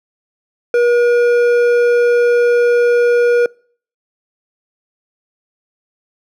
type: tone with hard clipping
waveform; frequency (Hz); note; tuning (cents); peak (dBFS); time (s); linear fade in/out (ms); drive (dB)
sine; 480; B4; -49; -11; 0.74-3.46; 2; 8
effects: noise-tail reverb RT60 0.5 s tail -26 dB re dry